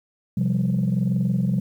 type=chord; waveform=sine; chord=C suspended fourth; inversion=none; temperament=equal with one note detuned; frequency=129.31 / 174.61 / 196 Hz; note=C3 / F3 / G3; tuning=-20 / 0 / 0 cents; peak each=-22 dBFS; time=0.37-1.6 s; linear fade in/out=5 ms; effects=tanh soft clip ceiling -14 dBFS + 9-bit